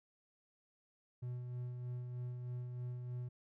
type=tone with tremolo; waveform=triangle; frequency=123.47 Hz; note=B2; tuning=in tune; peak=-37 dBFS; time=1.22-3.29 s; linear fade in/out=10 ms; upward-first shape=sine; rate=3.2 Hz; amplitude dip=35%; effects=none